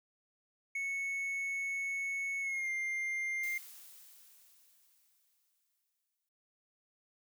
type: tone with pitch glide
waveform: triangle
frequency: 2207 to 2100 Hz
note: C#7 to C7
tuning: -8 to +6 cents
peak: -32 dBFS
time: 0.75-3.58 s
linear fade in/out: 5 ms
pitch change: -86 cents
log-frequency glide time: 2.41-2.7 s
type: noise with exponential decay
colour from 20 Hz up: blue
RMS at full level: -48 dBFS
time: 3.43-6.29 s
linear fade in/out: 5 ms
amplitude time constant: 620 ms
effects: noise-tail reverb RT60 0.3 s tail -24 dB re dry

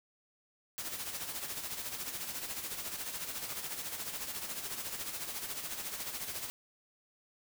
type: noise with tremolo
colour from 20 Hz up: white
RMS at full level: -38 dBFS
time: 0.78-6.5 s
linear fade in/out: 0 ms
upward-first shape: sine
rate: 14 Hz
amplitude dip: 55%
effects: none

